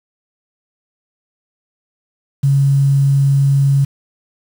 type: tone with quantisation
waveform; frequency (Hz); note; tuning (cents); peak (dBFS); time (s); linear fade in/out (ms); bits
sine; 138.59; C#3; 0; -9; 2.43-3.85; 10; 6
effects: none